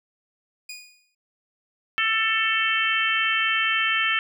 20% pulse tone with exponential decay, 2462 Hz, D#7, 19 cents flat, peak -28 dBFS, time 0.69-1.15 s, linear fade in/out 5 ms, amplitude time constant 98 ms
harmonic tone, 443.7 Hz, A4, 14 cents sharp, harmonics 3 / 4 / 5 / 6 / 7, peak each -27 / -25 / -27 / -26 / -27 dBFS, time 1.98-4.19 s, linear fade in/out 0 ms
effects none

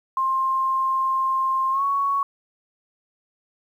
sine tone with pitch glide, 1058 to 1113.8 Hz, C6 to C#6, +19 to +8 cents, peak -19 dBFS, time 0.17-2.23 s, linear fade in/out 2 ms, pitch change +89 cents, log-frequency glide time 1.71-1.83 s, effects 9-bit

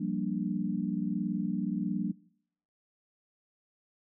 sine chord, G minor seventh, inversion third, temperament equal, 174.61 / 196 / 233.1 / 293.7 Hz, F3 / G3 / Bb3 / D4, 0 / 0 / 0 / 0 cents, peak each -35 / -33 / -35 / -36 dBFS, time 0-2.12 s, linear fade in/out 10 ms, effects noise-tail reverb RT60 0.7 s tail -23 dB re dry

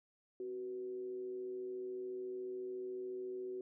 sine tone with frequency modulation, 374.5 Hz, F#4, 21 cents sharp, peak -40 dBFS, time 0.4-3.61 s, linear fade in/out 2 ms, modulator 114 Hz, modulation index 0.31, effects none

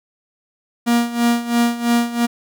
45% pulse tone with tremolo, 236.7 Hz, A#3, 27 cents sharp, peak -12 dBFS, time 0.86-2.27 s, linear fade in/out 20 ms, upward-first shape sine, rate 3 Hz, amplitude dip 80%, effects none

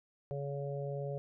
harmonic tone, 140.9 Hz, C#3, 29 cents sharp, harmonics 1 / 3 / 4 / 5, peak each -38 / -42 / -41 / -50 dBFS, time 0.31-1.18 s, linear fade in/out 0 ms, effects none

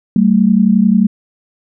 sine tone pair together, 192.38 / 223.7 Hz, G3 / A3, -32 / +29 cents, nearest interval minor third, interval 261 cents, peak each -10 dBFS, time 0.16-1.07 s, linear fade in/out 2 ms, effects none

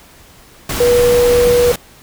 sine tone in noise, 484.8 Hz, B4, 32 cents flat, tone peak -8 dBFS, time 0.8-1.72 s, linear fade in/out 5 ms, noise pink, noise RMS -20 dBFS, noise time 0.69-1.76 s, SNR +9 dB, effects pink hiss -43 dBFS RMS until 2.02 s

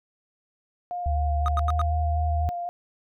sine tone with vibrato, 703 Hz, F5, 11 cents sharp, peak -28 dBFS, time 0.91-2.69 s, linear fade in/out 0 ms, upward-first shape square, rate 4 Hz, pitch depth 15 cents each way
sine tone with pitch glide, 73.42 to 77.43 Hz, D2 to D#2, 0 to -8 cents, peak -22 dBFS, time 1.06-2.49 s, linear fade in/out 0 ms, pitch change +92 cents, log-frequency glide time 1.52-1.82 s
triangle tone bursts, 1244.5 Hz, D#6, in tune, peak -22 dBFS, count 4, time 1.46-1.815 s, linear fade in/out 0 ms, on 22 ms, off 89 ms
effects none

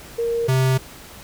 sine / square tone pair in turn, 466.2 / 130.9 Hz, A#4 / C3, 0 / +1 cents, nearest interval octave + minor seventh, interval 2199 cents, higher first, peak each -19 / -16 dBFS, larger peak second, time 0.18-0.48 / 0.48-0.78 s, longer neither, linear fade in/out 10 ms, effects pink hiss -41 dBFS RMS until 1.23 s

